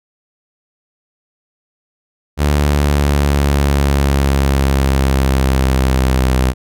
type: tone with pitch glide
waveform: sawtooth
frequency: 73 to 64.29 Hz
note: D2 to C2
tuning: -10 to -30 cents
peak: -7 dBFS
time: 2.37-6.54 s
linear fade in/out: 50 ms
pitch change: -220 cents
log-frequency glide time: 2.57-6.35 s
effects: none